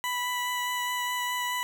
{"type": "tone with vibrato", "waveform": "20% pulse", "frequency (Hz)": 987.8, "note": "B5", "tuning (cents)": 0, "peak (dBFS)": -23, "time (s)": [0.04, 1.63], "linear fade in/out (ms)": 0, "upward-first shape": "sine", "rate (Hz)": 4.8, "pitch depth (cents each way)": 10, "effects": []}